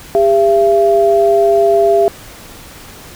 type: tone pair together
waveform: sine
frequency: 401.5 / 675.2 Hz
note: G4 / E5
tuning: +41 / +41 cents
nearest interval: major sixth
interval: 900 cents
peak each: -10 dBFS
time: 0.15-2.08 s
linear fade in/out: 0 ms
effects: pink hiss -35 dBFS RMS until 3.15 s